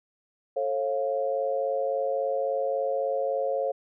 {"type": "chord", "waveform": "sine", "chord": "A augmented", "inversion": "none", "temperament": "equal with one note detuned", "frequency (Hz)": [440, 543.6, 698.5], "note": ["A4", "C#5", "E#5"], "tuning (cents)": [0, -34, 0], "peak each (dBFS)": [-32, -26, -32], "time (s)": [0.56, 3.72], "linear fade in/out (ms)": 10, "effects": []}